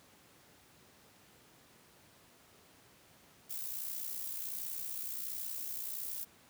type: noise with amplitude modulation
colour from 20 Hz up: violet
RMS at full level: -38 dBFS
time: 3.49-6.25 s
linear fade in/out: 20 ms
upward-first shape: sine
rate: 61.4 Hz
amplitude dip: 55%
effects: pink hiss -62 dBFS RMS until 6.49 s + high-pass 100 Hz 12 dB/octave